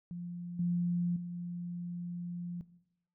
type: tone with level steps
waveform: sine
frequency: 174.61 Hz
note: F3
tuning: in tune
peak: -38 / -28 / -36 dBFS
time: 0.11-2.61 s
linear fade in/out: 0 ms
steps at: 0.59 / 1.16 s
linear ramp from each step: 5 ms
effects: noise-tail reverb RT60 0.8 s tail -17 dB re dry